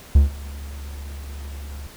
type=tone with ADSR envelope; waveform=triangle; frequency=70.7 Hz; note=C#2; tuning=35 cents sharp; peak=-5 dBFS; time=0.15-1.87 s; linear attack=6 ms; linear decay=140 ms; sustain=-24 dB; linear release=3 ms; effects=pink hiss -44 dBFS RMS until 1.96 s